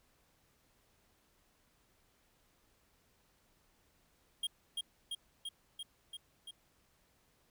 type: tone with echo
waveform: square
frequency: 3236 Hz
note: G#7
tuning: 46 cents flat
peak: -34 dBFS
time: 4.43-4.47 s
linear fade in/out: 5 ms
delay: 340 ms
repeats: 6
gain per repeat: -2 dB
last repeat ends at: 6.51 s
effects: pink hiss -72 dBFS RMS until 7.5 s